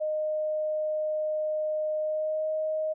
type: tone with pitch glide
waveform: sine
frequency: 616 to 624.2 Hz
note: D#5 to D#5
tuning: -17 to +5 cents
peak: -26 dBFS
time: 0-2.94 s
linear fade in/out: 20 ms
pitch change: +22 cents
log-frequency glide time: 2-2.49 s
effects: none